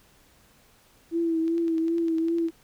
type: tone with vibrato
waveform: sine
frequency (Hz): 330.2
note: E4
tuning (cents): +3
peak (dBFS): -22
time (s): 1.11-2.51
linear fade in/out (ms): 50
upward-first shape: triangle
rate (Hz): 2.6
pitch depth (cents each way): 43
type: click train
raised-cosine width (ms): 0.2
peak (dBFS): -29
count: 11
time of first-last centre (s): 1.48-2.485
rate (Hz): 9.95
effects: pink hiss -59 dBFS RMS until 2.63 s